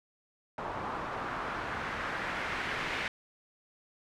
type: noise with low-pass filter sweep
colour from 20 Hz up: white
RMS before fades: -36 dBFS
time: 0.58-3.08 s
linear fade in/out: 2 ms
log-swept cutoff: 1000 to 2200 Hz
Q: 1.6
effects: none